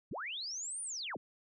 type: linear two-way sweep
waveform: sine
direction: up then down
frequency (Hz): 63.9 to 9500 to 63.9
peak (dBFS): -38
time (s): 0.11-1.17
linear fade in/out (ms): 5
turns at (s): 0.82
effects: none